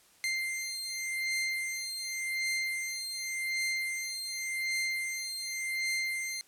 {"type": "beating tone pair", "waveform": "sawtooth", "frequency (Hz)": [2093, 2093.88], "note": ["C7", "C7"], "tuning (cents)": [0, 1], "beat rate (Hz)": 0.88, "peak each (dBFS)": [-31, -32], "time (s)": [0.24, 6.41], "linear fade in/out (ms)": 0, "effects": ["white hiss -62 dBFS RMS until 6.47 s", "low-pass 12000 Hz 12 dB/octave"]}